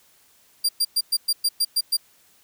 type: tone bursts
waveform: sawtooth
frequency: 4758 Hz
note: D8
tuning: 22 cents sharp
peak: -15 dBFS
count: 9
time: 0.64-1.97 s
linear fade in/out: 10 ms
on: 50 ms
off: 110 ms
effects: white hiss -58 dBFS RMS until 2.43 s